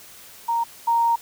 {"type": "tone pair in turn", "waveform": "sine", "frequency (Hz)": [930, 930], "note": ["A#5", "A#5"], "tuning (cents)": [-4, -4], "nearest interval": "unison", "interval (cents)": 0, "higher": "neither", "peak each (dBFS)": [-19, -16], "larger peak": "second", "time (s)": [[0.48, 0.64], [0.87, 1.16]], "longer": "second", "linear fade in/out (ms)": 10, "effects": ["white hiss -45 dBFS RMS until 1.21 s"]}